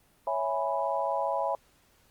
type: chord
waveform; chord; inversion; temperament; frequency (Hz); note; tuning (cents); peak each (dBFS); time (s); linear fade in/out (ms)
sine; C# minor seventh; none; equal; 554.4 / 659.3 / 830.6 / 987.8; C#5 / E5 / G#5 / B5; 0 / 0 / 0 / 0; -32; 0.27-1.55; 2
effects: pink hiss -64 dBFS RMS until 2.1 s + Opus 32 kbps